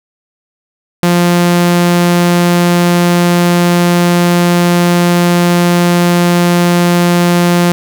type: tone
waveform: sawtooth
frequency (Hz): 174.61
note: F3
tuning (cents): 0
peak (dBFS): -3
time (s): 1.03-7.72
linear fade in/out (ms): 0
effects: none